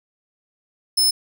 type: tone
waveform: sawtooth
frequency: 5230 Hz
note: E8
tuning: 15 cents flat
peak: -12 dBFS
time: 0.97-1.11 s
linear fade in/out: 10 ms
effects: none